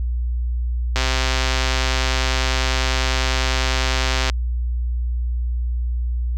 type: click train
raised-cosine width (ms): 0.2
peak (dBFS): -3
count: 435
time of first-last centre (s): 0.96-4.298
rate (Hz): 130
effects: added 60 Hz sine -19 dBFS peak until 6.37 s